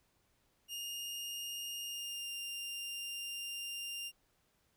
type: tone with pitch glide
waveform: sawtooth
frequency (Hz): 2834 to 2795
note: F7 to F7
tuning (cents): +25 to +1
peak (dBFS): -37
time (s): 0.68-4.12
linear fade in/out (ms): 50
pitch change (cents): -24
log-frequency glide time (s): 1.84-2.31
effects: pink hiss -75 dBFS RMS until 4.76 s